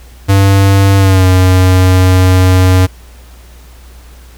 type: tone with pitch glide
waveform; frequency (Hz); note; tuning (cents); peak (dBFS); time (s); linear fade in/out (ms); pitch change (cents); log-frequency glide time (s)
square; 98 to 92.5; G2 to F#2; 0 to 0; -5; 0.28-2.87; 20; -100; 0.97-1.26
effects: added 60 Hz sine -33 dBFS peak until 4.37 s + pink hiss -42 dBFS RMS until 4.37 s